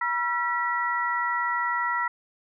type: tone cluster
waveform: sine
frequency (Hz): 963 / 1353 / 1939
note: B5 / E6 / B6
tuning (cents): -44 / +45 / -32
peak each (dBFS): -28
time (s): 0.01-2.08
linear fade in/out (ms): 5
effects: none